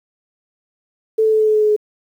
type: tone with pitch steps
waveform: sine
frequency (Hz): 440 / 437.5 / 434.9 / 432.4 / 430 / 427.5 / 425 / 422.6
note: A4 / A4 / A4 / A4 / A4 / A4 / G#4 / G#4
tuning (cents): 0 / -10 / -20 / -30 / -40 / -50 / +40 / +30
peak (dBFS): -11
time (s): 1.18-1.764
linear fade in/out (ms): 10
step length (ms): 73
effects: 8-bit